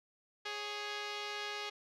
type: tone pair together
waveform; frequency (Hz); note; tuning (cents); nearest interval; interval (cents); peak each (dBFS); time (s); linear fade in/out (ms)
5% pulse; 415.3 / 554.4; G#4 / C#5; 0 / 0; perfect fourth; 500; -27 / -36; 0.45-1.7; 10
effects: low-pass 5000 Hz 12 dB/octave